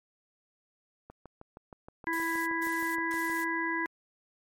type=click train; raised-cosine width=1 ms; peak=-32 dBFS; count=15; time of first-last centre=1.1-3.298 s; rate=6.37 Hz
type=harmonic tone; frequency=330.6 Hz; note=E4; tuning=5 cents sharp; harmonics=1 / 3 / 5 / 6; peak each=-34 / -34 / -34 / -34 dBFS; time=2.07-3.86 s; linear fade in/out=0 ms
type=noise bursts; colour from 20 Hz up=blue; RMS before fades=-43 dBFS; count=3; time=2.13-3.44 s; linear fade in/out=0 ms; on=330 ms; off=160 ms
effects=MP3 64 kbps